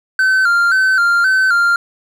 triangle tone with vibrato, 1460 Hz, F#6, 24 cents flat, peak -8 dBFS, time 0.19-1.76 s, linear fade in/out 2 ms, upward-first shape square, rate 1.9 Hz, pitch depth 80 cents each way, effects none

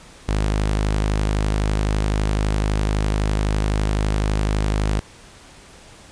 sawtooth tone, 51.9 Hz, G#1, in tune, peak -14 dBFS, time 0.28-5 s, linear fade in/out 10 ms, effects pink hiss -45 dBFS RMS until 6.11 s + resampled to 22050 Hz

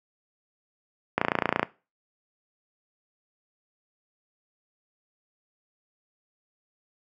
click train, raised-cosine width 0.5 ms, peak -6 dBFS, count 14, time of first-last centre 1.18-1.63 s, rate 28.9 Hz, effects noise-tail reverb RT60 0.3 s tail -19 dB re dry + high-pass 150 Hz 12 dB/octave

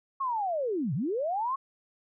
sine linear two-way sweep, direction down then up, 1108.7 to 116.54 to 1108.7 Hz, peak -27 dBFS, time 0.2-1.56 s, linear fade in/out 10 ms, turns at 0.94 s, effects none

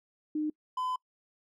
sine / triangle tone pair in turn, 304.9 / 1013.5 Hz, D#4 / B5, -35 / +45 cents, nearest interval octave + major sixth, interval 2080 cents, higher second, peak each -28 dBFS, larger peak neither, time 0.35-0.5 / 0.77-0.96 s, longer second, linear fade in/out 5 ms, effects noise-tail reverb RT60 0.1 s tail -26 dB re dry

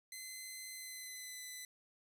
10% pulse tone with pitch glide, 2051 to 2006 Hz, C7 to B6, -35 to +26 cents, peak -37 dBFS, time 0.12-1.65 s, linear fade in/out 2 ms, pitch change -39 cents, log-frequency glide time 0.71-1.42 s, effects none

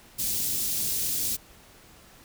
white band-stop noise, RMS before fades -28 dBFS, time 0.18-1.37 s, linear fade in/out 20 ms, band 280 to 4500 Hz, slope 12 dB/octave, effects pink hiss -53 dBFS RMS until 2.24 s

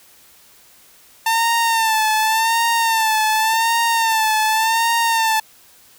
sawtooth tone with vibrato, 896 Hz, A5, 31 cents sharp, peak -11 dBFS, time 1.26-5.4 s, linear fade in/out 5 ms, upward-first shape sine, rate 0.88 Hz, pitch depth 60 cents each way, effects white hiss -49 dBFS RMS until 5.98 s

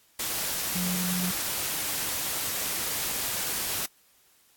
sine tone in noise, 180 Hz, F#3, 47 cents flat, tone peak -28 dBFS, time 0.75-1.31 s, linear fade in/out 5 ms, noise white, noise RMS -30 dBFS, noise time 0.19-3.86 s, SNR -1 dB, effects white hiss -62 dBFS RMS until 4.56 s + AAC 64 kbps

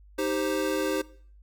square chord, C minor, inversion first, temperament equal, 311.1 / 392 / 523.3 Hz, Eb4 / G4 / C5, 0 / 0 / 0 cents, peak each -31 dBFS, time 0.18-1.02 s, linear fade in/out 10 ms, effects noise-tail reverb RT60 0.5 s tail -19 dB re dry + added 50 Hz sine -50 dBFS peak until 1.42 s

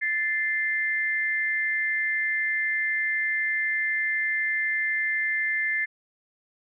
sine tone pair together, 1756 / 2088 Hz, A6 / C7, -4 / -4 cents, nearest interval minor third, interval 300 cents, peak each -26 dBFS, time 0.01-5.86 s, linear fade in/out 20 ms, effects none

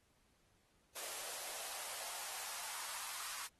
white noise with high-pass filter sweep, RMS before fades -45 dBFS, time 0.95-3.48 s, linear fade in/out 20 ms, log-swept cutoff 510 to 1100 Hz, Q 2.1, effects pink hiss -75 dBFS RMS until 3.59 s + AAC 32 kbps

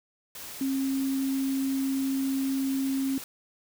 sine tone in noise, 269.2 Hz, C4, 49 cents sharp, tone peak -25 dBFS, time 0.61-3.18 s, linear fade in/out 2 ms, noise white, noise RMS -41 dBFS, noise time 0.35-3.24 s, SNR +13 dB, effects none

